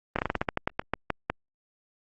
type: slowing click train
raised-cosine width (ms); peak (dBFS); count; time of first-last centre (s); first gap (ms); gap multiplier
0.5; -10; 14; 0.16-1.3; 27; 1.18
effects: Opus 24 kbps